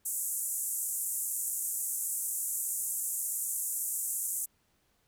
pink band-pass noise, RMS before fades -34 dBFS, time 0.05-4.46 s, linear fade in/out 10 ms, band 7300 to 14000 Hz, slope 48 dB/octave, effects pink hiss -72 dBFS RMS until 5.07 s

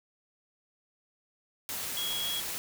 sine tone in noise, 3322 Hz, G#7, in tune, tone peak -32 dBFS, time 1.97-2.4 s, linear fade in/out 0 ms, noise white, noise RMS -36 dBFS, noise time 1.69-2.58 s, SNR +1 dB, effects none

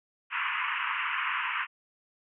pink band-pass noise, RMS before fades -31 dBFS, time 0.3-1.67 s, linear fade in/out 50 ms, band 960 to 2900 Hz, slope 96 dB/octave, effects none

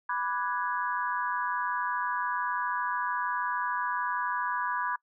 sine chord, G# half-diminished seventh, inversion first, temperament equal, 987.8 / 1174.7 / 1480 / 1661.2 Hz, B5 / D6 / F#6 / G#6, 0 / 0 / 0 / 0 cents, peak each -31 / -35 / -37 / -34 dBFS, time 0.09-4.96 s, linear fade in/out 5 ms, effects noise-tail reverb RT60 0.1 s tail -24 dB re dry

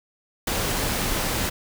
pink noise with ADSR envelope, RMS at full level -23 dBFS, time 0.47-1.5 s, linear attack 5 ms, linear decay 15 ms, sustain -2 dB, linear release 14 ms, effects none

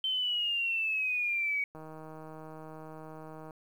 sine exponential sweep, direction down, 3102 to 2246 Hz, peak -28 dBFS, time 0.04-1.64 s, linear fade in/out 2 ms
click train, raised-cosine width 1 ms, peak -33 dBFS, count 277, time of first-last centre 1.75-3.508 s, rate 157 Hz
effects 10-bit

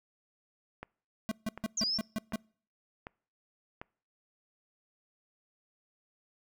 click train, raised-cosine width 0.5 ms, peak -26 dBFS, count 5, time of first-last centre 0.83-3.815 s, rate 1.34 Hz
square tone bursts, 218.7 Hz, A3, 10 cents flat, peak -31 dBFS, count 7, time 1.29-2.358 s, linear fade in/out 0 ms, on 24 ms, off 150 ms
sine linear two-way sweep, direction down then up, 7040 to 4689 to 5490 Hz, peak -29 dBFS, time 1.77-1.98 s, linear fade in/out 5 ms, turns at 1.82 s
effects noise-tail reverb RT60 0.5 s tail -26 dB re dry

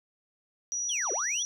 sine tone, 5820 Hz, F#8, 29 cents flat, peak -29 dBFS, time 0.72-1.45 s, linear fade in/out 0 ms
triangle linear two-way sweep, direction down then up, 3492 to 339.4 to 3492 Hz, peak -30 dBFS, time 0.89-1.43 s, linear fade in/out 5 ms, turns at 1.12 s
effects none

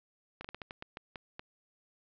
slowing click train, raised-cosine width 0.3 ms, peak -25 dBFS, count 10, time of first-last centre 0.41-1.395 s, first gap 35 ms, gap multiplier 1.27, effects low-pass 4000 Hz 12 dB/octave

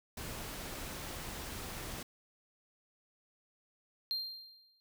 pink noise, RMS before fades -43 dBFS, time 0.17-2.03 s, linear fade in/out 5 ms
triangle tone with exponential decay, 4186 Hz, C8, in tune, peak -30 dBFS, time 4.11-4.8 s, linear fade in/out 0 ms, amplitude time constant 150 ms
effects none

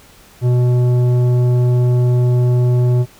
sine tone with tanh clipping, 123.47 Hz, B2, in tune, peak -12 dBFS, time 0.41-3.06 s, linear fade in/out 50 ms, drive 11 dB, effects pink hiss -45 dBFS RMS until 3.19 s

